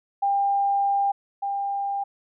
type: tone pair in turn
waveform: sine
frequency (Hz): 798 / 798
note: G5 / G5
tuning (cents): +31 / +31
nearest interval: unison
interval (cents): 0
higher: neither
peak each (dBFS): -19 / -24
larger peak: first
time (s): 0.22-1.12 / 1.42-2.04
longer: first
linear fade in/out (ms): 10
effects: none